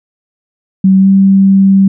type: tone with pitch glide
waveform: sine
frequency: 190.9 to 194.24 Hz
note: G3 to G3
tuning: -46 to -16 cents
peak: -3 dBFS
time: 0.84-1.88 s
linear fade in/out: 5 ms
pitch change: +30 cents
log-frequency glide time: 0.98-1.07 s
effects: none